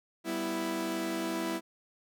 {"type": "chord", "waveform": "sawtooth", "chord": "E minor", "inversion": "first", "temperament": "equal", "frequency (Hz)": [196, 246.9, 329.6], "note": ["G3", "B3", "E4"], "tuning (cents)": [0, 0, 0], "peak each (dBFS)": [-35, -35, -29], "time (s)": [0.24, 1.61], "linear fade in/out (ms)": 50, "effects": []}